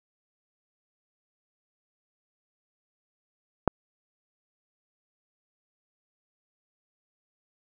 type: click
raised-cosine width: 1 ms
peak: -5 dBFS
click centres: 3.677 s
effects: none